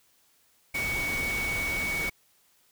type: tone in noise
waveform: sine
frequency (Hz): 2237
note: C#7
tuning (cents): +15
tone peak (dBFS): -28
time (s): 0.74-2.1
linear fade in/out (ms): 10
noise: pink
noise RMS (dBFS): -35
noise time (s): 0.74-2.1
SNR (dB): +4
effects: white hiss -65 dBFS RMS until 2.71 s